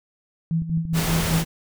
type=tone with tremolo; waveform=sine; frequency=164.1 Hz; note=E3; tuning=8 cents flat; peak=-18 dBFS; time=0.51-1.44 s; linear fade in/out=0 ms; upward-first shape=sine; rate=5 Hz; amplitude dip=75%
type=click train; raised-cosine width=5 ms; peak=-22 dBFS; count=8; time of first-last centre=0.62-1.163 s; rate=12.9 Hz
type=noise; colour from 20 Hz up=pink; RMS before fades=-25 dBFS; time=0.93-1.45 s; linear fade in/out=50 ms
effects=none